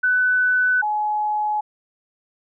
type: tone pair in turn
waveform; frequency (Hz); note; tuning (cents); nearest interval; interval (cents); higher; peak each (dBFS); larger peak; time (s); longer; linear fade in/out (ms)
sine; 1499 / 845.2; F#6 / G#5; +22 / +30; minor seventh; 992; first; -15 / -19; first; 0.03-0.82 / 0.82-1.61; neither; 10
effects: none